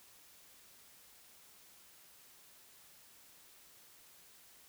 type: silence
effects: white hiss -61 dBFS RMS until 4.68 s